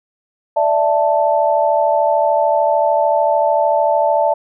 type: chord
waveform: sine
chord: D suspended second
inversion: none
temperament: just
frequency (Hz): 587.3 / 660.7 / 881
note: D5 / E5 / A5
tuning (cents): 0 / +4 / +2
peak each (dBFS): -16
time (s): 0.56-4.34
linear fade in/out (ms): 10
effects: none